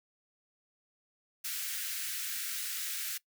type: high-pass noise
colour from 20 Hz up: white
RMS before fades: -37 dBFS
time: 1.44-3.18 s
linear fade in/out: 10 ms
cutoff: 1400 Hz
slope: 48 dB/octave
effects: noise-tail reverb RT60 0.1 s tail -20 dB re dry